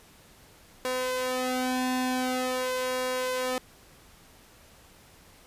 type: tone with flanger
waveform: sawtooth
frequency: 254.7 Hz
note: C4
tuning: 46 cents flat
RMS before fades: -29 dBFS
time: 0.85-3.58 s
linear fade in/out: 0 ms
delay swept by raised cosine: 1.8 to 2.79 ms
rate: 0.46 Hz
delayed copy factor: +0.9
effects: pink hiss -55 dBFS RMS until 5.46 s + resampled to 32000 Hz